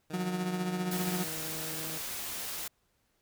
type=tone with pitch glide; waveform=15% pulse; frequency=155.56 to 158.46 Hz; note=D#3 to D#3; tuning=0 to +32 cents; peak=-35 dBFS; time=0.1-1.98 s; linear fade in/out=2 ms; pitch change=+32 cents; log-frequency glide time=0.81-1.26 s
type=tone with tremolo; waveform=35% pulse; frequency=181.8 Hz; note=F#3; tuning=30 cents flat; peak=-27 dBFS; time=0.13-1.24 s; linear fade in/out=10 ms; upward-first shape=triangle; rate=15 Hz; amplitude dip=55%
type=noise; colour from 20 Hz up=white; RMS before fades=-38 dBFS; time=0.91-2.68 s; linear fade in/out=5 ms
effects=pink hiss -74 dBFS RMS until 3.21 s